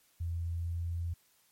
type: tone with pitch glide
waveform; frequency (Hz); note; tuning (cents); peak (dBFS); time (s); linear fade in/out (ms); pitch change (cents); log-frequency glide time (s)
sine; 84.6 to 85.09; E2 to F2; +45 to -45; -32; 0.2-1.14; 10; +10; 0.58-0.8
effects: white hiss -68 dBFS RMS until 1.51 s + MP3 64 kbps